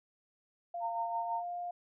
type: tone with pitch glide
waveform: sine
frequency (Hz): 693 to 704.7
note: F5 to F5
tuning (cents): -14 to +15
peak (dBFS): -36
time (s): 0.74-1.71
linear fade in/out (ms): 5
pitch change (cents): +29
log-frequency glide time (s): 1.01-1.58
type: tone with tremolo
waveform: sine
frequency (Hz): 915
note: A#5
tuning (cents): -32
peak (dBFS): -32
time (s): 0.8-1.44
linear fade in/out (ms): 50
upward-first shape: sine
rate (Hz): 6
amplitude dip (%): 60
effects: none